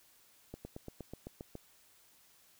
slowing click train, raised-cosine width 2 ms, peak -30 dBFS, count 9, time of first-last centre 0.54-1.554 s, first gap 110 ms, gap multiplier 1.04, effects white hiss -65 dBFS RMS until 2.59 s

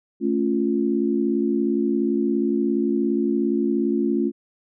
sine chord, A augmented, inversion none, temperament equal, 220 / 277.2 / 349.2 Hz, A3 / C#4 / E#4, 0 / 0 / 0 cents, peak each -23 dBFS, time 0.2-4.32 s, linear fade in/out 50 ms, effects none

